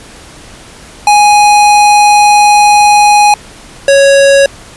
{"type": "tone pair in turn", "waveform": "square", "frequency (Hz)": [830, 554], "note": ["G#5", "C#5"], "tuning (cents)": [-1, -1], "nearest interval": "perfect fifth", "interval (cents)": 700, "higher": "first", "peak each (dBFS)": -3, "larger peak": "neither", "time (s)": [[1.07, 3.34], [3.88, 4.46]], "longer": "first", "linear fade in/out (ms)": 2, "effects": ["pink hiss -33 dBFS RMS until 4.76 s", "resampled to 24000 Hz"]}